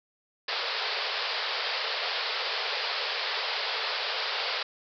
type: band-pass noise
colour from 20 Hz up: white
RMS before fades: -31 dBFS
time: 0.48-4.63 s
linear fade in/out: 5 ms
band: 410 to 5000 Hz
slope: 96 dB/octave
effects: none